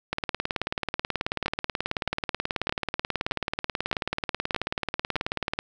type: two click trains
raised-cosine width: 0.3 ms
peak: -10 / -10 dBFS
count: 102 / 7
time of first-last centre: 0.13-5.589 / 1.46-5.164 s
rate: 18.5 / 1.62 Hz
effects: none